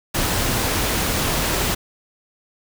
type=noise; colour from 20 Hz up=pink; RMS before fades=-21 dBFS; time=0.14-1.75 s; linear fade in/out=10 ms; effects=none